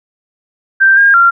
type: tone with pitch steps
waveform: sine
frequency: 1569 / 1616 / 1380 Hz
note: G6 / G#6 / F6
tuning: +1 / -48 / -21 cents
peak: -4 dBFS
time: 0.8-1.31 s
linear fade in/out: 20 ms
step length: 170 ms
effects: none